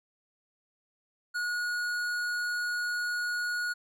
sine tone with tanh clipping, 1449 Hz, F#6, 37 cents flat, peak -31 dBFS, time 1.34-3.74 s, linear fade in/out 20 ms, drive 14 dB, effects none

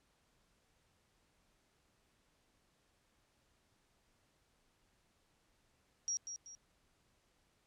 sine tone with echo, 5670 Hz, F8, 25 cents sharp, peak -34 dBFS, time 6.08-6.17 s, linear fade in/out 0 ms, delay 190 ms, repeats 2, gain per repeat -8 dB, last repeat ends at 6.55 s, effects pink hiss -75 dBFS RMS until 7.66 s + low-pass 10000 Hz 12 dB/octave

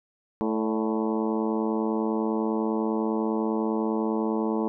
harmonic tone with a mistuned harmonic, 110 Hz, A2, in tune, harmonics 2 / 3 / 4 / 5 / 6 / 7 / 8 / 9 / 10, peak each -27 / -29 / -30 / -37 / -40 / -40 / -36 / -38 / -43 dBFS, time 0.41-4.68 s, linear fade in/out 0 ms, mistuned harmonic 5, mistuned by +47 cents, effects none

